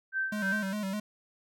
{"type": "tone with tremolo", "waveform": "sine", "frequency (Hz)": 1554, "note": "G6", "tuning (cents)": -16, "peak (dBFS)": -27, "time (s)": [0.12, 0.74], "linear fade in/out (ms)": 50, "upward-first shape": "sine", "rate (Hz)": 3.2, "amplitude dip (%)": 80}
{"type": "tone with vibrato", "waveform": "square", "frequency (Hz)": 201.3, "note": "G3", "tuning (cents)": 46, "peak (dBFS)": -32, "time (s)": [0.32, 1], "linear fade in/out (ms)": 5, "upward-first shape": "square", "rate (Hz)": 4.9, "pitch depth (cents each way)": 78}
{"effects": []}